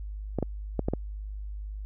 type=clicks; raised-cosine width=2 ms; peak=-13 dBFS; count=5; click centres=0.387 / 0.427 / 0.793 / 0.885 / 0.936 s; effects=added 51 Hz sine -34 dBFS peak until 1.85 s